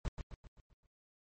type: noise with echo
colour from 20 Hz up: brown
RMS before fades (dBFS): -34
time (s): 0.05-0.08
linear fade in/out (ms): 0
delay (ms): 130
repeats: 6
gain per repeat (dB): -6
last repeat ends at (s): 0.86
effects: MP3 32 kbps